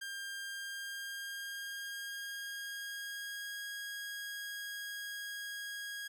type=tone with pitch glide; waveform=sawtooth; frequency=1600 to 1641.2 Hz; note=G6 to G#6; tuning=+35 to -21 cents; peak=-37 dBFS; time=0.01-6.08 s; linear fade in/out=10 ms; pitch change=+44 cents; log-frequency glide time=0.43-3.65 s; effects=none